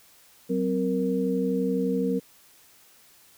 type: tone cluster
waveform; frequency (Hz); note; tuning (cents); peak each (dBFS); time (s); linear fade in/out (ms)
sine; 188.5 / 260.4 / 466.8; F#3 / C4 / A#4; +32 / -8 / +2; -27; 0.49-2.2; 20
effects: white hiss -56 dBFS RMS until 3.37 s